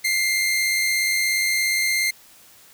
sawtooth tone pair together, 2011 / 2108 Hz, B6 / C7, +31 / +12 cents, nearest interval minor second, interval 81 cents, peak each -26 / -16 dBFS, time 0.04-2.11 s, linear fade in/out 10 ms, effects white hiss -50 dBFS RMS until 2.73 s

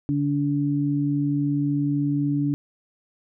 sine tone pair together, 143.7 / 287.4 Hz, D3 / D4, -37 / -37 cents, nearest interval octave, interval 1200 cents, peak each -24 / -22 dBFS, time 0.09-2.54 s, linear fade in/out 0 ms, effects none

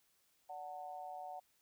sine tone with amplitude modulation, 740 Hz, F#5, in tune, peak -40 dBFS, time 0.49-1.4 s, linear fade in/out 10 ms, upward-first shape sine, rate 159 Hz, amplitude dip 90%, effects white hiss -75 dBFS RMS until 1.61 s

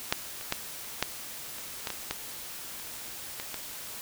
clicks, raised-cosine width 0.2 ms, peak -6 / -24 / -9 / -7 / -25 / -14 / -16 / -12 / -26 / -18 / -18 dBFS, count 11, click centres 0.125 / 0.411 / 0.524 / 1.026 / 1.584 / 1.872 / 1.903 / 2.11 / 2.798 / 3.399 / 3.543 s, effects white hiss -41 dBFS RMS until 4.01 s

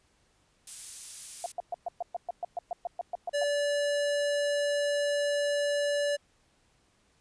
violet noise, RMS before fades -36 dBFS, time 0.67-1.52 s, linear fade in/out 5 ms
sine tone bursts, 698.5 Hz, F5, in tune, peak -29 dBFS, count 15, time 1.44-3.435 s, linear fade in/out 2 ms, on 21 ms, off 120 ms
square tone, 578 Hz, D5, 28 cents flat, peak -27 dBFS, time 3.33-6.17 s, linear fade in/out 20 ms
effects pink hiss -68 dBFS RMS until 7.2 s + resampled to 22050 Hz

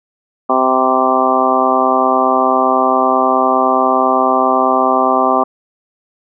harmonic tone with a mistuned harmonic, 129.9 Hz, C3, 12 cents flat, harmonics 2 / 3 / 4 / 5 / 6 / 7 / 8 / 9, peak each -19 / -20 / -21 / -17 / -16 / -22 / -18 / -16 dBFS, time 0.49-5.44 s, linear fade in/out 10 ms, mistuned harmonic 7, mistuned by +29 cents, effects none

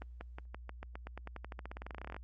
accelerating click train, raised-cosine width 0.5 ms, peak -29 dBFS, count 29, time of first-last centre 0.02-2.165 s, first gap 190 ms, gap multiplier 0.92, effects added 60 Hz sine -47 dBFS peak until 2.23 s + Opus 24 kbps

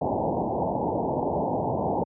white low-pass noise, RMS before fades -26 dBFS, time 0.01-2.04 s, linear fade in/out 10 ms, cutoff 920 Hz, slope 96 dB/octave, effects high-pass 100 Hz 12 dB/octave

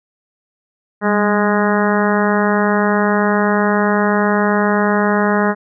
harmonic tone with a mistuned harmonic, 207.7 Hz, G#3, in tune, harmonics 1 / 2 / 3 / 4 / 5 / 6 / 7 / 8 / 9, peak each -16 / -19 / -21 / -22 / -23 / -24 / -24 / -25 / -26 dBFS, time 1.01-5.55 s, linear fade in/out 50 ms, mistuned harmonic 1, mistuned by -46 cents, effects none

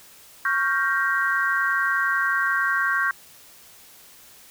sine chord, G half-diminished seventh, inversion second, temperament equal with one note detuned, 1108.7 / 1396.9 / 1568 / 1883.1 Hz, Db6 / F6 / G6 / Bb6, 0 / 0 / 0 / +17 cents, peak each -26 / -28 / -22 / -28 dBFS, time 0.45-3.11 s, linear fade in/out 2 ms, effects white hiss -49 dBFS RMS until 4.5 s

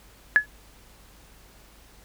sine tone with exponential decay, 1700 Hz, G#6, 40 cents sharp, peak -9 dBFS, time 0.36-0.46 s, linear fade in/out 0 ms, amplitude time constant 21 ms, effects added 50 Hz sine -54 dBFS peak until 2.04 s + pink hiss -54 dBFS RMS until 2.04 s

